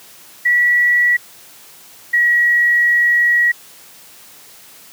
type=tone pair in turn; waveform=sine; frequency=1940 / 1915.5 Hz; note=B6 / A#6; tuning=-31 / +47 cents; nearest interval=unison; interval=22 cents; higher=first; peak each=-10 dBFS; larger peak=neither; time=0.45-1.17 / 2.13-3.52 s; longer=second; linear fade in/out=10 ms; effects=white hiss -42 dBFS RMS until 4.92 s + high-pass 100 Hz 12 dB/octave